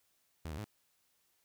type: tone with pitch steps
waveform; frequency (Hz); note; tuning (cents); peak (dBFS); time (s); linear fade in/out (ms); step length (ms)
sawtooth; 81 / 74.4 / 105.6; E2 / D2 / G#2; -30 / +23 / +29; -36; 0.45-0.642; 0; 64
effects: white hiss -75 dBFS RMS until 1.44 s